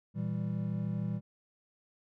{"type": "chord", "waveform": "triangle", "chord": "E diminished", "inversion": "second", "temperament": "equal with one note detuned", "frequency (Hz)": [116.54, 163.2, 196], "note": ["Bb2", "E3", "G3"], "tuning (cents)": [0, -17, 0], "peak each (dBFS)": -34, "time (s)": [0.14, 1.21], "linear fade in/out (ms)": 50, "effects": []}